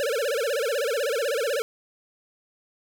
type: tone with vibrato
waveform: square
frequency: 511 Hz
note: C5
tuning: 41 cents flat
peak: -24 dBFS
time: 0-1.62 s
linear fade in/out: 0 ms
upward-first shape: sine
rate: 16 Hz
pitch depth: 250 cents each way
effects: none